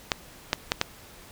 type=clicks; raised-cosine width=0.2 ms; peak=-4 dBFS; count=4; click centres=0.118 / 0.531 / 0.719 / 0.814 s; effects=pink hiss -49 dBFS RMS until 1.31 s